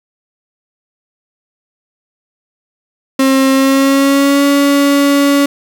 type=tone with pitch glide; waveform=35% pulse; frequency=267.4 to 282.3 Hz; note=C4 to C#4; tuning=+38 to +32 cents; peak=-6 dBFS; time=3.19-5.46 s; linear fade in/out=5 ms; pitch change=+94 cents; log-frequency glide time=3.52-4.44 s; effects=8-bit